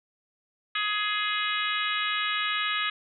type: harmonic tone with a mistuned harmonic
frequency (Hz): 418.8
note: G#4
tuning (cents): +15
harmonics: 3 / 4 / 5 / 6 / 7 / 8 / 9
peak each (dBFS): -31 / -32 / -33 / -34 / -34 / -35 / -36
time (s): 0.75-2.9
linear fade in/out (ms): 5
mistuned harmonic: 9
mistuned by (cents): +23
effects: none